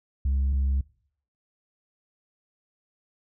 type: tone pair in turn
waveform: sine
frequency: 67.6 / 67.6 Hz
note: C#2 / C#2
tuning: -43 / -43 cents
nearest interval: unison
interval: 0 cents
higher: neither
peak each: -19 dBFS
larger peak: neither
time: 0.25-0.53 / 0.53-0.81 s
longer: neither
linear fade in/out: 5 ms
effects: noise-tail reverb RT60 0.6 s tail -23 dB re dry + tanh soft clip ceiling -20 dBFS